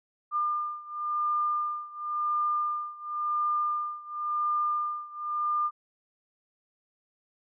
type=beating tone pair; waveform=sine; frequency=1202 / 1202.94 Hz; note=D6 / D6; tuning=+40 / +41 cents; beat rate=0.94 Hz; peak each=-29 / -31 dBFS; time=0.31-5.71 s; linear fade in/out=50 ms; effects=none